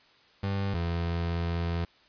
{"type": "tone pair in turn", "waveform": "30% pulse", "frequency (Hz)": [98.5, 84.88], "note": ["G2", "F2"], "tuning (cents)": [9, -49], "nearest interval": "minor third", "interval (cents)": 258, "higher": "first", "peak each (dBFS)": -25, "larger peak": "neither", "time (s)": [[0.43, 0.74], [0.74, 1.85]], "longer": "second", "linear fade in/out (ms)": 5, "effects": ["white hiss -60 dBFS RMS until 2.08 s", "resampled to 11025 Hz"]}